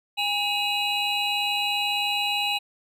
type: tone cluster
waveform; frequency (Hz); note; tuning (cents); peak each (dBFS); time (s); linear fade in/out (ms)
triangle; 817 / 2534 / 2860 / 3949; G#5 / D#7 / F7 / B7; -29 / +31 / +41 / -1; -27; 0.17-2.59; 20
effects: none